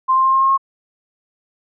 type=tone with pitch steps; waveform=sine; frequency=1046.5 / 1053.2 / 1059.9 / 1066.6 / 1073.4 / 1080.3 Hz; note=C6 / C6 / C6 / C6 / C6 / C#6; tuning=0 / +11 / +22 / +33 / +44 / -45 cents; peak=-11 dBFS; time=0.08-0.578 s; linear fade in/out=20 ms; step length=83 ms; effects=none